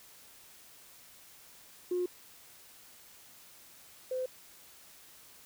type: tone pair in turn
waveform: sine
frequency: 358.4 / 512.6 Hz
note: F4 / C5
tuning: +45 / -36 cents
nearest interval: tritone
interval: 619 cents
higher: second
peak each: -28 / -31 dBFS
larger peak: first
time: 1.91-2.06 / 4.11-4.26 s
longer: neither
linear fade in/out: 5 ms
effects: tanh soft clip ceiling -24 dBFS + white hiss -56 dBFS RMS until 5.45 s